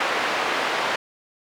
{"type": "band-pass noise", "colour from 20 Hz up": "pink", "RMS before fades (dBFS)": -24, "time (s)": [0, 0.96], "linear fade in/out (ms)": 5, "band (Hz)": [580, 2700], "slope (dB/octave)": 12, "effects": []}